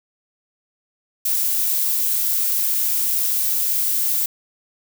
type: noise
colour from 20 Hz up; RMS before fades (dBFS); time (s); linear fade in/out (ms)
violet; -20; 1.25-4.26; 5
effects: none